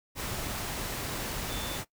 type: tone in noise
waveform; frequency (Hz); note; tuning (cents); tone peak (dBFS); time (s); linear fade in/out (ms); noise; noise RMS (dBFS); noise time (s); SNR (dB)
sine; 3523; A7; +1; -40; 1.47-1.8; 50; pink; -35; 0.15-1.85; -8
effects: noise-tail reverb RT60 0.1 s tail -18 dB re dry

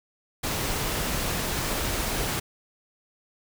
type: noise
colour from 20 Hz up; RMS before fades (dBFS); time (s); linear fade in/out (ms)
pink; -28; 0.43-2.4; 10
effects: none

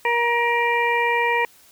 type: harmonic tone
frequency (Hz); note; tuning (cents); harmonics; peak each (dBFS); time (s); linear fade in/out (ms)
472.9; A#4; +25; 1 / 2 / 4 / 5 / 6; -24 / -21 / -24 / -24 / -37; 0.05-1.45; 2
effects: white hiss -52 dBFS RMS until 1.71 s

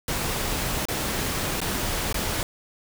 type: noise with dropouts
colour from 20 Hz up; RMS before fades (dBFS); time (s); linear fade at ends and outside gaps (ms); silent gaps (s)
pink; -27; 0.08-2.43; 1; 0.854-0.885 / 1.604-1.615 / 2.127-2.143
effects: none

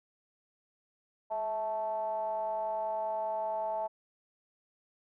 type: ring-modulated tone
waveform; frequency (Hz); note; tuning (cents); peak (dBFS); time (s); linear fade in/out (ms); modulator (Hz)
triangle; 112.6; A2; +40; -26; 1.3-3.88; 20; 763
effects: none

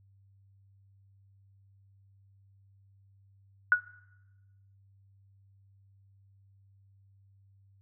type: tone with exponential decay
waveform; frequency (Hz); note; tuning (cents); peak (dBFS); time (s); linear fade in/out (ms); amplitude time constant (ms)
sine; 1462; F#6; -21; -14; 3.72-3.82; 1; 20
effects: noise-tail reverb RT60 1.0 s tail -20 dB re dry + added 98 Hz sine -59 dBFS peak until 7.81 s

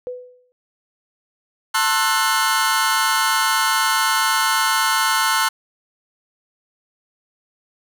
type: tone with exponential decay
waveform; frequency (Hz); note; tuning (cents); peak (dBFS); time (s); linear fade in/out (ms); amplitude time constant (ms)
sine; 497.9; B4; +14; -23; 0.07-0.52; 0; 97
type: chord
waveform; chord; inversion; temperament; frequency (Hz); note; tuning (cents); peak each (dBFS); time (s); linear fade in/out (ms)
sawtooth; F# half-diminished seventh; first; just; 888 / 1065.6 / 1332 / 1480; A5 / C6 / E6 / F#6; +16 / +31 / +18 / 0; -18; 1.74-5.49; 10
effects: none

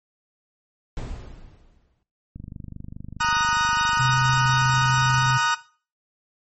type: noise with exponential decay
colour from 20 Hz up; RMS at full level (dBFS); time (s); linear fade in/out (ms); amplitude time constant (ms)
brown; -28; 0.97-2.03; 0; 230
type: click train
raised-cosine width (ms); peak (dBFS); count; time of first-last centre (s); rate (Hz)
5; -24; 74; 2.36-5.304; 24.8
type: chord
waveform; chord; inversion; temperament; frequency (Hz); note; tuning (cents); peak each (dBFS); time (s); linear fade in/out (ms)
40% pulse; D# minor; second; equal; 932.3 / 1244.5 / 1480; A#5 / D#6 / F#6; 0 / 0 / 0; -23; 3.2-5.55; 10
type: tone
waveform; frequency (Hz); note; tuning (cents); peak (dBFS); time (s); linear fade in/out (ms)
sine; 128.7; C3; -28; -21; 3.99-5.38; 10
effects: noise-tail reverb RT60 0.4 s tail -18 dB re dry + MP3 32 kbps

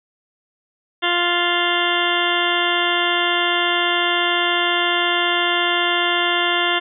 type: harmonic tone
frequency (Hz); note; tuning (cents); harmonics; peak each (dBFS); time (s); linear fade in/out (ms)
349.2; F4; 0; 1 / 2 / 3 / 4 / 5 / 6 / 8 / 9 / 10; -25 / -25 / -25 / -25 / -25 / -25 / -25 / -25 / -25; 1.02-6.8; 20
effects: none

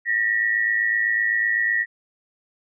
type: tone pair together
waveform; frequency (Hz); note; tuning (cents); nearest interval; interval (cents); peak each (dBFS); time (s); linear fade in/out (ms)
sine; 1815.1 / 1923; A#6 / B6; -47 / -47; minor second; 100; -23 / -20; 0.05-1.86; 50
effects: none

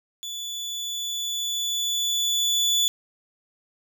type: tone with level ramp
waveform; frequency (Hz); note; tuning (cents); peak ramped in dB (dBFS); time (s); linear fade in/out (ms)
30% pulse; 3461; A7; -29; -29 to -16; 0.23-2.88; 0
effects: none

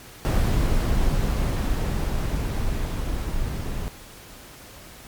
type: noise with level ramp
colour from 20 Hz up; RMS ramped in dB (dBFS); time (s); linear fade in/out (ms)
brown; -19 to -28; 0.25-3.88; 0
effects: pink hiss -44 dBFS RMS until 5.07 s + MP3 96 kbps

